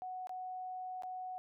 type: tone with dropouts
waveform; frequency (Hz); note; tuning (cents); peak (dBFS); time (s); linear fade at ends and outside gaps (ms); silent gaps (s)
sine; 740; F#5; 0; -40; 0.02-1.38; 0; 0.271-0.294 / 1.023-1.034
effects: none